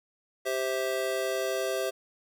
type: chord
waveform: square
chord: C major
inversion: second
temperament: just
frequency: 392.4 / 523.3 / 654.1 Hz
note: G4 / C5 / E5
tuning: +2 / 0 / -14 cents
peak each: -33 / -33 / -33 dBFS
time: 0.45-1.91 s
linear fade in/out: 20 ms
effects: none